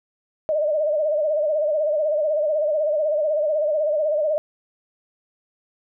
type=tone with vibrato; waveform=sine; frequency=608 Hz; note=D#5; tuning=40 cents flat; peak=-18 dBFS; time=0.49-4.38 s; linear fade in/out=0 ms; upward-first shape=sine; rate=16 Hz; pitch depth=79 cents each way; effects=none